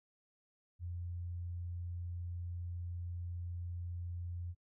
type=tone; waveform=sine; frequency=87.31 Hz; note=F2; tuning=in tune; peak=-39 dBFS; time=0.79-4.55 s; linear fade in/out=50 ms; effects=noise-tail reverb RT60 0.1 s tail -26 dB re dry